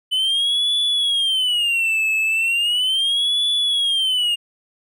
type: tone with vibrato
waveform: triangle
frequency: 2993 Hz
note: F#7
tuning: 19 cents sharp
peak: -15 dBFS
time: 0.11-4.36 s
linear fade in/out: 20 ms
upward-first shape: sine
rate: 0.37 Hz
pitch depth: 240 cents each way
effects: none